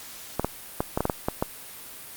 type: clicks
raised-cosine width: 1 ms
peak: -9 dBFS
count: 9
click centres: 0.396 / 0.446 / 0.805 / 0.975 / 1.006 / 1.054 / 1.098 / 1.285 / 1.425 s
effects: white hiss -42 dBFS RMS until 2.16 s + Opus 48 kbps

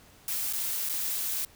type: noise with dropouts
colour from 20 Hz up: blue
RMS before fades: -31 dBFS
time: 0.28-1.45 s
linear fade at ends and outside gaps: 2 ms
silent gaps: 0.528-0.533 / 0.89-0.895 s
effects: pink hiss -56 dBFS RMS until 1.55 s

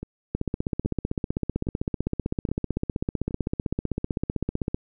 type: two click trains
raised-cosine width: 3 ms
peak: -20 / -12 dBFS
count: 5 / 70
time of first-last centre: 0.03-3.309 / 0.35-4.745 s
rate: 1.22 / 15.7 Hz
effects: none

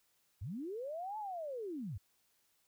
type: linear two-way sweep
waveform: sine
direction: up then down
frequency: 76.5 to 878 to 76.5 Hz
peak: -39 dBFS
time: 0.41-1.98 s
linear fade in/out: 10 ms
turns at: 1.18 s
effects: white hiss -75 dBFS RMS until 2.67 s

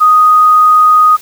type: tone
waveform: sine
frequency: 1244.5 Hz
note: D#6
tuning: in tune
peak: -3 dBFS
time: 0-1.17 s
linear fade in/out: 20 ms
effects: white hiss -35 dBFS RMS until 1.21 s

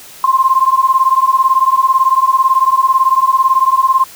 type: beating tone pair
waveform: sine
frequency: 1046.5 / 1064.5 Hz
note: C6 / C6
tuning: 0 / +30 cents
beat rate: 18 Hz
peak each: -11 dBFS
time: 0.24-4.04 s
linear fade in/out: 2 ms
effects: white hiss -36 dBFS RMS until 4.15 s

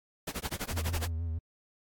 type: noise with tremolo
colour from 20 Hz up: pink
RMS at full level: -34 dBFS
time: 0.27-1.08 s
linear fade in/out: 5 ms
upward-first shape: sine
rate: 12 Hz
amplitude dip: 100%
type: tone with vibrato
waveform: triangle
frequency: 82.41 Hz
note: E2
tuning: in tune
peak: -29 dBFS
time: 0.72-1.39 s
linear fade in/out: 10 ms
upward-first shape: sine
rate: 6.3 Hz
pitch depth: 56 cents each way
effects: AAC 64 kbps

